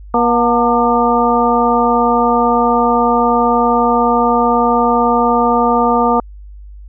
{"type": "harmonic tone with a mistuned harmonic", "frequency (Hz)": 239.4, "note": "A#3", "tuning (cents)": 46, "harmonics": [1, 2, 3, 4, 5], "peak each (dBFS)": [-16, -16, -16, -16, -16], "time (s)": [0.14, 6.2], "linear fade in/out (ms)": 2, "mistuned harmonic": 4, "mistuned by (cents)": -92, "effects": ["added 50 Hz sine -31 dBFS peak until 6.88 s"]}